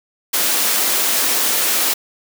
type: high-pass noise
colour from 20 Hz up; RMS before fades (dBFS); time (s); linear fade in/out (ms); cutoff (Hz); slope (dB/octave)
white; -17; 0.33-1.94; 10; 230; 24
effects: none